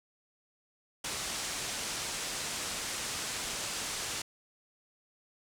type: low-pass noise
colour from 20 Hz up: white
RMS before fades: -37 dBFS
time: 1.04-4.22 s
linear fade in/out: 5 ms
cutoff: 8800 Hz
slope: 24 dB/octave
effects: none